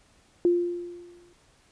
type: tone with exponential decay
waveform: sine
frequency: 349.2 Hz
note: F4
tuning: in tune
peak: -16 dBFS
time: 0.45-1.33 s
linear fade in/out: 1 ms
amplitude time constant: 190 ms
effects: pink hiss -61 dBFS RMS until 1.71 s + resampled to 22050 Hz